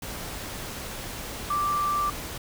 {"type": "tone in noise", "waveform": "sine", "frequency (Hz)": 1174, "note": "D6", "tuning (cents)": -1, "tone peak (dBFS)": -23, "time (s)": [1.5, 2.1], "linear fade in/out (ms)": 5, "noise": "pink", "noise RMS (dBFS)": -36, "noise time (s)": [0.02, 2.38], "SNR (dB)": 10, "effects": []}